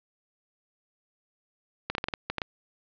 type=clicks; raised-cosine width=0.3 ms; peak=-13 dBFS; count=9; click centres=1.9 / 1.951 / 1.982 / 2.041 / 2.085 / 2.138 / 2.3 / 2.383 / 2.418 s; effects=resampled to 11025 Hz + 9-bit